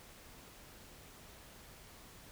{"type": "silence", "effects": ["pink hiss -56 dBFS RMS until 2.31 s"]}